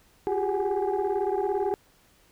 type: tone cluster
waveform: sine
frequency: 358.2 / 394.2 / 412 / 753 / 834 Hz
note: F4 / G4 / G#4 / F#5 / G#5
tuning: +44 / +10 / -14 / +30 / +7 cents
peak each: -31 / -26 / -30 / -32 / -31 dBFS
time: 0.27-1.74 s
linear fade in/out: 0 ms
effects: tanh soft clip ceiling -18 dBFS + pink hiss -61 dBFS RMS until 2.31 s